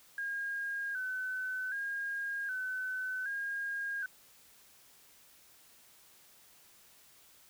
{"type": "tone with vibrato", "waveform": "sine", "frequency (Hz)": 1568, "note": "G6", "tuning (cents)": 0, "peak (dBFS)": -34, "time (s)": [0.18, 4.06], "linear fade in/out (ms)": 2, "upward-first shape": "square", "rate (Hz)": 0.65, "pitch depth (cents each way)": 60, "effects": ["white hiss -61 dBFS RMS until 7.49 s"]}